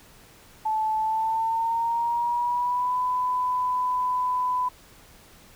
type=tone with pitch glide; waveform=sine; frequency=871 to 1000.5 Hz; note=A5 to B5; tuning=-18 to +22 cents; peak=-22 dBFS; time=0.65-4.69 s; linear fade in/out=10 ms; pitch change=+240 cents; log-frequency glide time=0.98-2.97 s; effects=pink hiss -52 dBFS RMS until 5.55 s